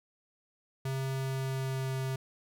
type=tone with pitch glide; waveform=square; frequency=133.6 to 132.37 Hz; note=C3 to C3; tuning=+36 to +20 cents; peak=-32 dBFS; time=0.85-2.16 s; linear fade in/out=5 ms; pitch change=-16 cents; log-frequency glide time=1.12-1.93 s; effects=none